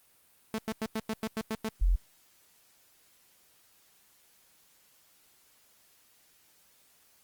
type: tone bursts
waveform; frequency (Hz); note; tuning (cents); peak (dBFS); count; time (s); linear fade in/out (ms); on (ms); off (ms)
sawtooth; 220; A3; 0; -26; 9; 0.54-1.687; 0; 43; 95
type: tone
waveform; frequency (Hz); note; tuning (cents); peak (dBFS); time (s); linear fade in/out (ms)
sine; 43.65; F1; 0; -21; 1.81-1.96; 10
effects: white hiss -64 dBFS RMS until 7.23 s + Opus 32 kbps